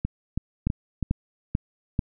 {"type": "two click trains", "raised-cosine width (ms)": 5, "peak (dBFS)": [-13, -10], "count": [4, 4], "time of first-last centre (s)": [[0.05, 1.027], [0.67, 1.992]], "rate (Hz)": [3.07, 2.27], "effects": []}